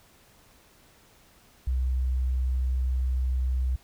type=tone; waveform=sine; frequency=63.8 Hz; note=C2; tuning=43 cents flat; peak=-23 dBFS; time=1.67-3.76 s; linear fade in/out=5 ms; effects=pink hiss -58 dBFS RMS until 3.83 s